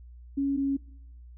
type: tone pair in turn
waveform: sine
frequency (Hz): 277.5 / 275.6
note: C#4 / C#4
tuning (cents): +2 / -10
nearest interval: unison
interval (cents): 12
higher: first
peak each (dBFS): -24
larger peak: neither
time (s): 0.37-0.57 / 0.57-0.77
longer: neither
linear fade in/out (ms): 10
effects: noise-tail reverb RT60 0.7 s tail -22 dB re dry + added 60 Hz sine -45 dBFS peak until 1.37 s